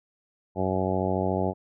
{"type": "harmonic tone", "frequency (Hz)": 93.8, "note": "F#2", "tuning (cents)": 24, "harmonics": [1, 2, 3, 4, 5, 6, 7, 8, 9], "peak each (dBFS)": [-31, -30, -33, -31, -33, -33, -32, -35, -34], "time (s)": [0.55, 1.54], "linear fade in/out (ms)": 50, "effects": []}